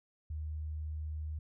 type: tone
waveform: sine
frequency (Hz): 77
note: D#2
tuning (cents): -17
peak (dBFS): -36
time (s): 0.3-1.39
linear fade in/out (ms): 5
effects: none